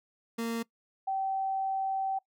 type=tone pair in turn; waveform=30% pulse / sine; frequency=230.1 / 772 Hz; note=A#3 / G5; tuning=-22 / -27 cents; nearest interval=octave + major sixth; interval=2095 cents; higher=second; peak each=-28 dBFS; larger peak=neither; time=0.38-0.63 / 1.07-2.19 s; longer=second; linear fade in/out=10 ms; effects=noise-tail reverb RT60 0.1 s tail -22 dB re dry